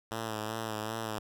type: tone with vibrato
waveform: 5% pulse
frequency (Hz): 110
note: A2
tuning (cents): 0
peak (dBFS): -23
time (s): 0.11-1.19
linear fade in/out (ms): 5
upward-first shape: sine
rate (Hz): 2.6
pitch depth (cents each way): 46
effects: none